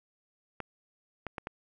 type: clicks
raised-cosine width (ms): 0.5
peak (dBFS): -21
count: 4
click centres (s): 0.603 / 1.267 / 1.382 / 1.471
effects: none